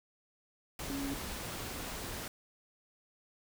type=tone in noise; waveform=sine; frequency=276.7 Hz; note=C#4; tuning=3 cents flat; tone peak=-36 dBFS; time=0.9-1.14 s; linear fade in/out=2 ms; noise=pink; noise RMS=-41 dBFS; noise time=0.79-2.28 s; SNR=+2 dB; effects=none